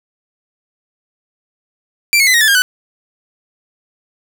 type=tone with pitch steps; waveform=sawtooth; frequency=2349 / 2179 / 2021 / 1875.2 / 1739.5 / 1613.7 / 1497 Hz; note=D7 / C#7 / B6 / A#6 / A6 / G6 / F#6; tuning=0 / -30 / +39 / +10 / -20 / +50 / +20 cents; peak=-5 dBFS; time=2.13-2.62 s; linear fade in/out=0 ms; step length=70 ms; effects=none